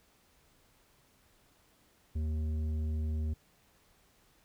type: tone with tanh clipping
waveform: sine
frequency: 77.78 Hz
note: D#2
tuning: in tune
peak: -32 dBFS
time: 2.15-3.34 s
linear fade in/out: 10 ms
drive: 9 dB
effects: pink hiss -67 dBFS RMS until 4.44 s